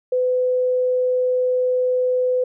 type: tone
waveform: sine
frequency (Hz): 504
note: B4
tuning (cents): +35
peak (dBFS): -16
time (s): 0.12-2.44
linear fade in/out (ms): 5
effects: none